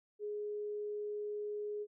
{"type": "tone", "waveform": "sine", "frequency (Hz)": 417.2, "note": "G#4", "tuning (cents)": 8, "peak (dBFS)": -37, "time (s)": [0.19, 1.87], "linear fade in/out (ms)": 50, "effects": []}